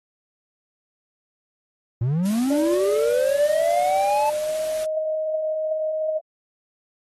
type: linear sweep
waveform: triangle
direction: up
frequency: 110 to 880 Hz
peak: -17 dBFS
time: 2.01-4.3 s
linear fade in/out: 5 ms
type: noise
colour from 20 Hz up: white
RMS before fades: -37 dBFS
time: 2.25-4.85 s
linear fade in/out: 5 ms
type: tone with pitch glide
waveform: sine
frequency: 587.3 to 625.8 Hz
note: D5 to D#5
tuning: 0 to +10 cents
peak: -22 dBFS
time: 2.5-6.19 s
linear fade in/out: 10 ms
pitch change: +110 cents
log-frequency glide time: 4.15-4.56 s
effects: AAC 32 kbps